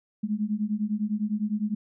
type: beating tone pair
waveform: sine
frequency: 206.1 / 216 Hz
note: G#3 / A3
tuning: -13 / -32 cents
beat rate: 9.9 Hz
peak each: -28 dBFS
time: 0.23-1.75 s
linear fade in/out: 10 ms
effects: none

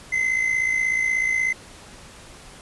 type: tone with amplitude modulation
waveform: triangle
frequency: 2055 Hz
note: C7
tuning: 32 cents flat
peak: -15 dBFS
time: 0.12-1.53 s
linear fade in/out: 10 ms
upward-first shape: sine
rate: 56.5 Hz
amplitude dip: 60%
effects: pink hiss -44 dBFS RMS until 2.61 s + resampled to 24000 Hz

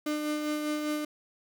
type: tone with tremolo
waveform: 35% pulse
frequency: 300.9 Hz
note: D4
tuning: 42 cents sharp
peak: -26 dBFS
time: 0.06-1.05 s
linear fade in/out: 5 ms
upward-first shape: sine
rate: 5 Hz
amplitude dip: 35%
effects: none

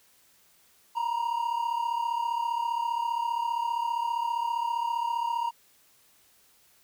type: tone pair together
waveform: triangle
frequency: 932.3 / 967.4 Hz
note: A#5 / B5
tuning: 0 / -36 cents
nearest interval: minor second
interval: 64 cents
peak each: -26 / -30 dBFS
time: 0.95-5.51 s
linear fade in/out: 20 ms
effects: white hiss -62 dBFS RMS until 6.83 s

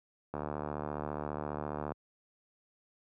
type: click train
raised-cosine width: 1 ms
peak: -22 dBFS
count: 119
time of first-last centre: 0.34-1.92 s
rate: 74.7 Hz
effects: high-pass 80 Hz 12 dB/octave

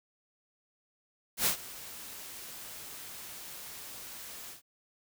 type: noise with ADSR envelope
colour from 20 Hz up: white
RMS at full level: -26 dBFS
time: 1.37-4.62 s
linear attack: 94 ms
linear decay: 96 ms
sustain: -19 dB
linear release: 120 ms
effects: none

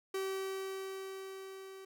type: tone with level ramp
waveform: 45% pulse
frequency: 384.5 Hz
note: G4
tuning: 33 cents flat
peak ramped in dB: -34 to -48 dBFS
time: 0.14-1.85 s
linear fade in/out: 5 ms
effects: none

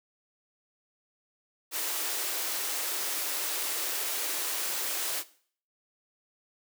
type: high-pass noise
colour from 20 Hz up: white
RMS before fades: -32 dBFS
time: 1.71-5.24 s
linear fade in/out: 50 ms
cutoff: 290 Hz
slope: 96 dB/octave
effects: noise-tail reverb RT60 0.5 s tail -17 dB re dry

